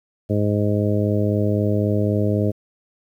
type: harmonic tone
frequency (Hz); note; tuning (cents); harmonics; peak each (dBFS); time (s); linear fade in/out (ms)
103.83; G#2; 0; 1 / 2 / 3 / 4 / 5 / 6; -20 / -23 / -25 / -26 / -27 / -28; 0.29-2.52; 20
effects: 9-bit